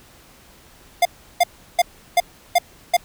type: tone bursts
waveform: square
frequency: 703 Hz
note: F5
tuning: 11 cents sharp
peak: -12 dBFS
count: 6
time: 1.02-2.968 s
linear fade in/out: 5 ms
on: 33 ms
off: 350 ms
effects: pink hiss -49 dBFS RMS until 3.04 s